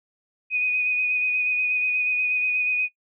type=tone with vibrato; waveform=sine; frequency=2489 Hz; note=D#7; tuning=in tune; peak=-20 dBFS; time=0.5-2.89 s; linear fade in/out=50 ms; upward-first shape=sine; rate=8.3 Hz; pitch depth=19 cents each way; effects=noise-tail reverb RT60 0.1 s tail -21 dB re dry